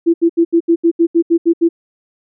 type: tone bursts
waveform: sine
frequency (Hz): 335.8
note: E4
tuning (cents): +32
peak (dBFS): -7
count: 11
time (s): 0.06-1.69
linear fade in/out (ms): 20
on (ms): 80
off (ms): 75
effects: none